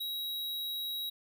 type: tone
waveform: square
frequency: 3847 Hz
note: B7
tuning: 46 cents flat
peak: -35 dBFS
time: 0-1.1 s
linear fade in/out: 10 ms
effects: none